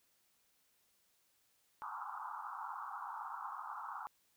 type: band-pass noise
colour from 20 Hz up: pink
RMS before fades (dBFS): -45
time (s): 1.82-4.07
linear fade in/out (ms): 0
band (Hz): 800 to 1400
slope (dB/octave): 96
effects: white hiss -75 dBFS RMS until 4.36 s